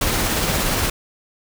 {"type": "noise with tremolo", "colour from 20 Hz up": "pink", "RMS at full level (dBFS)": -19, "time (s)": [0.01, 0.9], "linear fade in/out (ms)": 5, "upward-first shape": "sine", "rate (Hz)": 17, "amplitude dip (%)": 25, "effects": []}